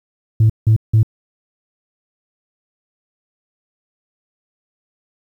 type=tone bursts; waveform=sine; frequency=110 Hz; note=A2; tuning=in tune; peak=-6 dBFS; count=3; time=0.4-1.031 s; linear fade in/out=5 ms; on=97 ms; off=170 ms; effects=tanh soft clip ceiling -6 dBFS + 8-bit